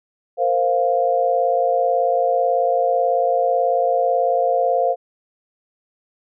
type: chord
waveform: sine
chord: Bb suspended second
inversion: none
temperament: just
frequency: 466.2 / 524.4 / 699.2 Hz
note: Bb4 / C5 / F5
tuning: 0 / +4 / +2 cents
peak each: -23 / -19 / -18 dBFS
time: 0.37-4.96 s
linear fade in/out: 50 ms
effects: none